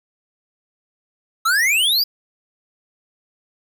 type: exponential sweep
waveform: square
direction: up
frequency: 1274 to 4978 Hz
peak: -15 dBFS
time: 1.45-2.04 s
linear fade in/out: 10 ms
effects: 8-bit